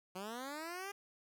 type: linear sweep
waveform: 10% pulse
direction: up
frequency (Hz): 179.3 to 407.9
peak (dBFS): -34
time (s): 0.15-0.92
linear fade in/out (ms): 10
effects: none